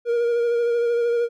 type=tone with vibrato; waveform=triangle; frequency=472.2 Hz; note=A#4; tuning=22 cents sharp; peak=-16 dBFS; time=0.05-1.29 s; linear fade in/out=50 ms; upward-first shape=sine; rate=13 Hz; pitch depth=22 cents each way; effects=none